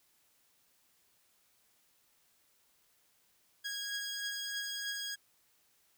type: beating tone pair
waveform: 15% pulse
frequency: 1645 / 1648.2 Hz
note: G#6 / G#6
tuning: -17 / -14 cents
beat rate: 3.2 Hz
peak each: -31 / -38 dBFS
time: 3.64-5.16 s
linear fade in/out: 20 ms
effects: white hiss -71 dBFS RMS until 5.97 s